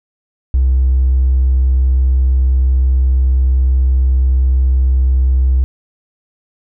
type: tone with hard clipping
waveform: sine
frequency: 64.7 Hz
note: C2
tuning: 19 cents flat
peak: -9 dBFS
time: 0.54-5.64 s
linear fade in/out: 0 ms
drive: 1 dB
effects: none